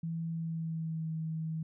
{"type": "tone with pitch glide", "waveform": "sine", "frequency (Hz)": [164.81, 159.93], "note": ["E3", "D#3"], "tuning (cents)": [0, 48], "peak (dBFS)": -33, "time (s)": [0.03, 1.63], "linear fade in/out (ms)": 5, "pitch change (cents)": -52, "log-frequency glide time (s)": [0.29, 1.11], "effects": []}